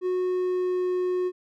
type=tone with pitch glide; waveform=triangle; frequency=365.9 to 363.6 Hz; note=F#4 to F#4; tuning=-19 to -30 cents; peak=-21 dBFS; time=0.01-1.32 s; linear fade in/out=50 ms; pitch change=-11 cents; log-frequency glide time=0.21-0.91 s; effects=none